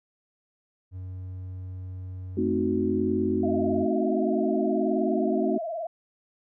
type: tone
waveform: triangle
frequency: 92.5 Hz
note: F#2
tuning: in tune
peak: -32 dBFS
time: 0.91-3.87 s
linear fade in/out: 50 ms
type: chord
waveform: sine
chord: A diminished seventh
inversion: none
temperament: equal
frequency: 220 / 261.6 / 311.1 / 370 Hz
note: A3 / C4 / Eb4 / Gb4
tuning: 0 / 0 / 0 / 0 cents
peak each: -28 / -29 / -29 / -27 dBFS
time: 2.37-5.58 s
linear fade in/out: 5 ms
type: tone with vibrato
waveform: sine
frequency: 659.3 Hz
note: E5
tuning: in tune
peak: -29 dBFS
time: 3.43-5.87 s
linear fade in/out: 5 ms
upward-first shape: sine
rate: 19 Hz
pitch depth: 91 cents each way
effects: none